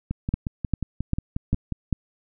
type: two click trains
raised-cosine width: 5 ms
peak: -9 / -14 dBFS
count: 5 / 10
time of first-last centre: 0.34-1.927 / 0.11-1.723 s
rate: 2.52 / 5.58 Hz
effects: none